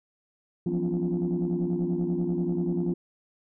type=tone cluster; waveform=sine; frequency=170.7 / 181 / 249.1 / 284.5 / 348.9 Hz; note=F3 / F#3 / B3 / C#4 / F4; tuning=-39 / -38 / +15 / +45 / -2 cents; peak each=-28 / -29 / -33 / -36 / -28 dBFS; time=0.66-2.94 s; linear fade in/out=5 ms; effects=tanh soft clip ceiling -19 dBFS